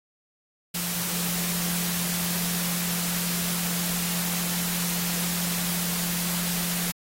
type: tone in noise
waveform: sine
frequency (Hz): 174.61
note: F3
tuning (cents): 0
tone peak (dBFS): -32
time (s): 0.74-6.92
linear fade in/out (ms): 10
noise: white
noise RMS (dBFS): -29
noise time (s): 0.74-6.92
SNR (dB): -6
effects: AAC 48 kbps